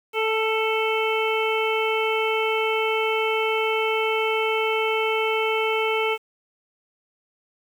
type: harmonic tone with a mistuned harmonic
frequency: 440 Hz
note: A4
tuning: in tune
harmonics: 1 / 2 / 3 / 5 / 6 / 7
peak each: -23 / -28 / -30 / -28 / -30 / -32 dBFS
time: 0.13-6.18 s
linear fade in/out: 50 ms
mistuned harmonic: 3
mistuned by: +17 cents
effects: 8-bit